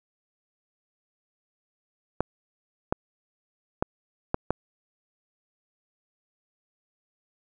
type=clicks; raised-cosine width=1 ms; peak=-9 dBFS; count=5; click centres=2.206 / 2.925 / 3.825 / 4.344 / 4.506 s; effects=none